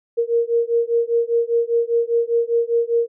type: beating tone pair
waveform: sine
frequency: 464.6 / 469.6 Hz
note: A#4 / A#4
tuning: -6 / +13 cents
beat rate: 5 Hz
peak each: -19 dBFS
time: 0.17-3.08 s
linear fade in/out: 20 ms
effects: none